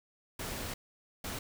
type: noise bursts at uneven times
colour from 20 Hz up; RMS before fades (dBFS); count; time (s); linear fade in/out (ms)
pink; -39; 2; 0.39-0.74 / 1.24-1.39; 5
effects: none